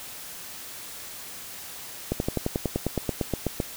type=slowing click train; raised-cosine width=2 ms; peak=-11 dBFS; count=15; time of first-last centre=2.12-3.602 s; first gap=81 ms; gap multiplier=1.04; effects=white hiss -40 dBFS RMS until 3.76 s

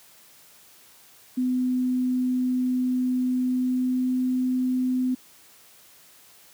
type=tone with pitch glide; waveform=sine; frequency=252.8 to 254.4 Hz; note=B3 to C4; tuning=+41 to -48 cents; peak=-21 dBFS; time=1.37-5.15 s; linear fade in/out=10 ms; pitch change=+11 cents; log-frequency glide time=3.4-4.16 s; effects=white hiss -53 dBFS RMS until 6.53 s + high-pass 80 Hz 12 dB/octave

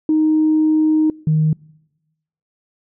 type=tone pair in turn; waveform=sine; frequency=311.1 / 155.55 Hz; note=D#4 / D#3; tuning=0 / 0 cents; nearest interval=octave; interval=1200 cents; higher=first; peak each=-11 dBFS; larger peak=neither; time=0.09-1.1 / 1.27-1.53 s; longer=first; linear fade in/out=2 ms; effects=noise-tail reverb RT60 1.0 s tail -26 dB re dry + tanh soft clip ceiling -7 dBFS

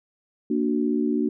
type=chord; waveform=sine; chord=Bb augmented; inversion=none; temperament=equal; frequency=233.1 / 293.7 / 370 Hz; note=Bb3 / D4 / F#4; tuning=0 / 0 / 0 cents; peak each=-24 / -24 / -27 dBFS; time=0.5-1.29 s; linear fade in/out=5 ms; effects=none

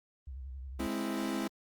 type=tone with vibrato; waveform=sine; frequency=65.8 Hz; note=C2; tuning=10 cents sharp; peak=-40 dBFS; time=0.27-0.87 s; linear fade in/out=5 ms; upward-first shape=square; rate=11 Hz; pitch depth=88 cents each way
type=chord; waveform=40% pulse; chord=Ab augmented; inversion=none; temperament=equal; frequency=207.7 / 261.6 / 329.6 Hz; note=Ab3 / C4 / E4; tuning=0 / 0 / 0 cents; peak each=-36 dBFS; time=0.79-1.48 s; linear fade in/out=10 ms
effects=Opus 32 kbps

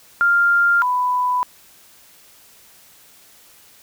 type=tone pair in turn; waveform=sine; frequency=1396.9 / 994.5 Hz; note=F6 / B5; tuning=0 / +12 cents; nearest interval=tritone; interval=588 cents; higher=first; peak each=-12 / -16 dBFS; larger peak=first; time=0.21-0.82 / 0.82-1.43 s; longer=neither; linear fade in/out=0 ms; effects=white hiss -49 dBFS RMS until 3.82 s

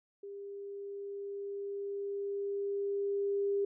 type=tone with level ramp; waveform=sine; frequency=400.5 Hz; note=G4; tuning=37 cents sharp; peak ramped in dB=-42 to -28 dBFS; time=0.23-3.65 s; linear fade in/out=5 ms; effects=none

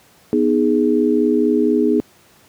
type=chord; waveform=sine; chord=G# minor; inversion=first; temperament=equal; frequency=246.9 / 311.1 / 415.3 Hz; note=B3 / D#4 / G#4; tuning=0 / 0 / 0 cents; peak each=-17 dBFS; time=0.33-2 s; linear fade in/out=0 ms; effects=pink hiss -51 dBFS RMS until 2.48 s + high-pass 100 Hz 12 dB/octave

